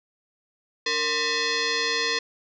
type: tone with frequency modulation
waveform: sine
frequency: 1218 Hz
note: D#6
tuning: 37 cents flat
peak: -22 dBFS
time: 0.86-2.19 s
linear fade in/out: 5 ms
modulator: 756 Hz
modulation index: 5.4
effects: none